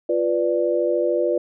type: chord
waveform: sine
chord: B diminished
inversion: second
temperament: equal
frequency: 349.2 / 493.9 / 587.3 Hz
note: F4 / B4 / D5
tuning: 0 / 0 / 0 cents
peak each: -22 dBFS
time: 0.09-1.38 s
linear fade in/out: 5 ms
effects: none